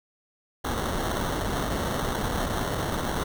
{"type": "noise with sample-and-hold", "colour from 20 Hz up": "pink", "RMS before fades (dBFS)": -28, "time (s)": [0.64, 3.24], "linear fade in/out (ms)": 10, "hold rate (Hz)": 2450, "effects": []}